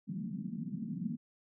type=band-pass noise; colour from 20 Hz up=white; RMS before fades=-39 dBFS; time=0.07-1.17 s; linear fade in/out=20 ms; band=160 to 230 Hz; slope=48 dB/octave; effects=none